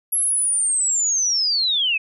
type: linear sweep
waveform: sine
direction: down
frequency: 11330 to 2489 Hz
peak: -17 dBFS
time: 0.12-1.98 s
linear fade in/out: 10 ms
effects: none